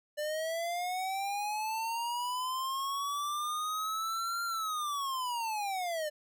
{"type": "linear two-way sweep", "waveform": "square", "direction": "up then down", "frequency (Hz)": [591, 1390, 591], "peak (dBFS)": -33, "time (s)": [0.17, 6.1], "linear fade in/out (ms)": 20, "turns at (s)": 4.44, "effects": []}